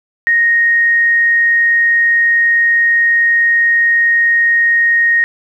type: tone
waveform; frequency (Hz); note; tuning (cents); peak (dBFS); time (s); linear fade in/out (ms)
sine; 1864.7; A#6; 0; -8; 0.27-5.24; 0
effects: 8-bit